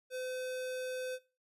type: tone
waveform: square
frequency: 510 Hz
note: C5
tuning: 44 cents flat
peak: -38 dBFS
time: 0.1-1.19 s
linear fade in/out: 50 ms
effects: noise-tail reverb RT60 0.3 s tail -17 dB re dry + resampled to 32000 Hz

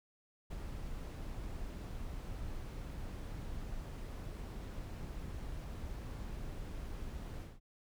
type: noise with ADSR envelope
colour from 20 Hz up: brown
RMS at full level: -41 dBFS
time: 0.5-7.6 s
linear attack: 11 ms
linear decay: 55 ms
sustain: -2 dB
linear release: 190 ms
effects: none

